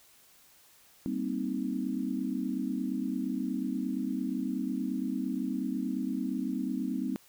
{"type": "chord", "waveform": "sine", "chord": "C minor seventh", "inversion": "second", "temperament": "equal", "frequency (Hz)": [196, 233.1, 261.6, 311.1], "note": ["G3", "Bb3", "C4", "Eb4"], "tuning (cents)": [0, 0, 0, 0], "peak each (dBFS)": [-36, -36, -33, -37], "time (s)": [1.06, 7.16], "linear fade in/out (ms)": 0, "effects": ["white hiss -60 dBFS RMS until 7.28 s"]}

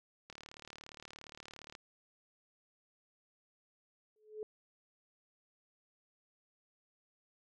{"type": "click train", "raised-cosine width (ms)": 0.2, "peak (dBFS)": -32, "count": 55, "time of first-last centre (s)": [0.3, 1.752], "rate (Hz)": 37.2}
{"type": "tone with exponential growth", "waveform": "sine", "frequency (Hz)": 429, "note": "A4", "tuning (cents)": -44, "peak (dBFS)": -36, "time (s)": [4.16, 4.43], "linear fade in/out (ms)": 1, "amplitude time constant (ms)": 58}
{"effects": []}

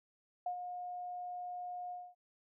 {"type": "tone with ADSR envelope", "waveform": "sine", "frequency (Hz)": 717, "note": "F5", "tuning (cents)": 45, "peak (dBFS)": -33, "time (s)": [0.46, 2.15], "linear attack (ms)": 4, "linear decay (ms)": 87, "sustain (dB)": -7, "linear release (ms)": 240, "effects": []}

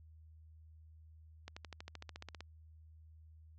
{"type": "accelerating click train", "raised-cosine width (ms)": 0.2, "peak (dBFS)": -29, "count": 14, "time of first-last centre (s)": [1.48, 2.406], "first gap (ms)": 85, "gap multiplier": 0.97, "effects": ["added 79 Hz sine -56 dBFS peak until 3.58 s", "low-pass 6000 Hz 12 dB/octave"]}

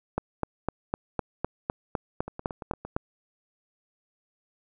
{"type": "two click trains", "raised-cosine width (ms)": 1, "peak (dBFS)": [-22, -12], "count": [7, 12], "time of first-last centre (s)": [[2.28, 2.964], [0.18, 2.965]], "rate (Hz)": [8.77, 3.95], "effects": []}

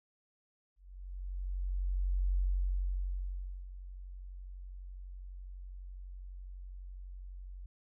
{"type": "tone with ADSR envelope", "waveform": "sine", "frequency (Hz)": 46, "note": "F#1", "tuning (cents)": -9, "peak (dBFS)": -27, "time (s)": [0.76, 7.66], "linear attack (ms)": 1600, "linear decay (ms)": 1300, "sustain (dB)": -16, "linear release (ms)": 4, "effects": []}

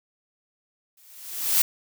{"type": "noise with exponential growth", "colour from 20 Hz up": "blue", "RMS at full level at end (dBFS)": -17, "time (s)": [0.97, 1.62], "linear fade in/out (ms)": 5, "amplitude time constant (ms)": 140, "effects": []}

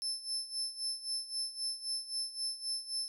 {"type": "tone with tremolo", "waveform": "35% pulse", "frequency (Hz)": 5274, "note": "E8", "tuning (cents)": 0, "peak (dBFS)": -30, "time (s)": [0.02, 3.08], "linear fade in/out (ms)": 0, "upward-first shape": "sine", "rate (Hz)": 3.8, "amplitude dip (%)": 80, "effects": []}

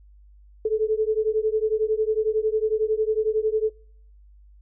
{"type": "beating tone pair", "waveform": "sine", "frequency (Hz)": [429.9, 440.9], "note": ["A4", "A4"], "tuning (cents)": [-40, 4], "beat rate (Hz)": 11, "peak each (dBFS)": -23, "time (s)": [0.65, 3.7], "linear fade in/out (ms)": 5, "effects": ["noise-tail reverb RT60 0.6 s tail -24 dB re dry", "added 50 Hz sine -48 dBFS peak until 4.61 s"]}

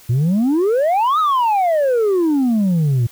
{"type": "exponential two-way sweep", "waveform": "sine", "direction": "up then down", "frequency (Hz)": [113.1, 1300, 113.1], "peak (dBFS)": -10, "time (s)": [0.09, 3.07], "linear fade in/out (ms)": 10, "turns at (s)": 1.19, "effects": ["tanh soft clip ceiling -12 dBFS", "white hiss -45 dBFS RMS until 3.11 s"]}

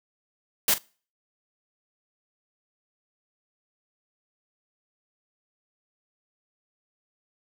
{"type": "noise with echo", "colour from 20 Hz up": "white", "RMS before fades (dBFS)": -21, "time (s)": [0.68, 0.74], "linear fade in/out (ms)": 2, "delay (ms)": 42, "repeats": 1, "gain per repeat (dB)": -14, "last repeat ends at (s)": 0.782, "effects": ["noise-tail reverb RT60 0.4 s tail -24 dB re dry"]}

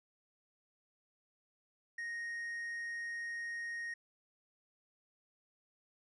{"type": "tone", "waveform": "triangle", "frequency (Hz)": 1866, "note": "A#6", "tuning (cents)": 1, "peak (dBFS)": -37, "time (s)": [1.98, 3.94], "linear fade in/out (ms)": 5, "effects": ["resampled to 24000 Hz"]}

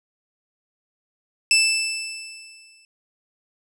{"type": "tone with exponential decay", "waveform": "20% pulse", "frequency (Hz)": 2643, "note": "E7", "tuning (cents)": 4, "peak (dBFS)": -8, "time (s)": [1.51, 2.85], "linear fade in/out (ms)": 1, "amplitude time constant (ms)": 290, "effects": ["low-pass 12000 Hz 12 dB/octave"]}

